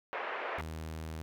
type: band-pass noise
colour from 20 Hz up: pink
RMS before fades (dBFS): -38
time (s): 0.13-0.61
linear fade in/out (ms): 0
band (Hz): 470 to 2300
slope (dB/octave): 24
type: tone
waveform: sawtooth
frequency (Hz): 79.6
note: D#2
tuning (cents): +40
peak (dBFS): -35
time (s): 0.58-1.22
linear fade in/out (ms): 0
effects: none